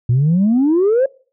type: exponential sweep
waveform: sine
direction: up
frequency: 115.8 to 554 Hz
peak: -9 dBFS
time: 0.09-1.06 s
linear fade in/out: 5 ms
effects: noise-tail reverb RT60 0.4 s tail -24 dB re dry + tanh soft clip ceiling -8 dBFS